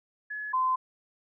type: tone pair in turn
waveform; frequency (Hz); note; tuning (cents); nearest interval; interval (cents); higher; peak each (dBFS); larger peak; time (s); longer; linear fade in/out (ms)
sine; 1700 / 1030.3; G#6 / C6; +40 / -27; major sixth; 867; first; -33 / -23; second; 0.3-0.53 / 0.53-0.76; neither; 10
effects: none